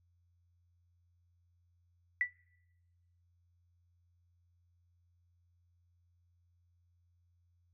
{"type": "tone with exponential decay", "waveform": "sine", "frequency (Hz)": 1967, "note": "B6", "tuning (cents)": -7, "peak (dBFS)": -24, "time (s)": [2.21, 2.33], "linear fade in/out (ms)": 1, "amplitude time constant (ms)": 25, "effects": ["noise-tail reverb RT60 1.0 s tail -25 dB re dry", "added 87 Hz sine -69 dBFS peak until 7.73 s"]}